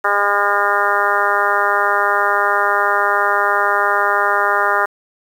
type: harmonic tone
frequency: 202.9 Hz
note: G#3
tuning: 40 cents flat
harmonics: 2 / 3 / 4 / 5 / 6 / 7 / 8 / 9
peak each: -24 / -23 / -21 / -21 / -19 / -19 / -24 / -23 dBFS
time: 0.04-4.86 s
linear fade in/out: 10 ms
effects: 7-bit